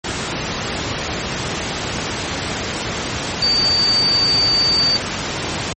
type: tone in noise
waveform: sine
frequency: 4606 Hz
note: D8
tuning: 34 cents flat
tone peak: -13 dBFS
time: 3.42-4.97 s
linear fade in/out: 5 ms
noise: pink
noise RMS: -22 dBFS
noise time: 0.04-5.73 s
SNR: +6 dB
effects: high-pass 80 Hz 12 dB/octave + MP3 32 kbps